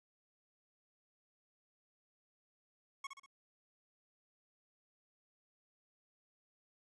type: tone with echo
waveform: 25% pulse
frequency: 1099 Hz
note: C#6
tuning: 15 cents flat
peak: -37 dBFS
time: 3.04-3.07 s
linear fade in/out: 5 ms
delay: 64 ms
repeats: 3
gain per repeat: -6 dB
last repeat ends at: 3.262 s
effects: resampled to 22050 Hz + 12-bit